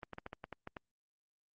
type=clicks; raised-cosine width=0.5 ms; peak=-28 dBFS; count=9; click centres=0.032 / 0.133 / 0.184 / 0.264 / 0.331 / 0.441 / 0.527 / 0.674 / 0.768 s; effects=Opus 32 kbps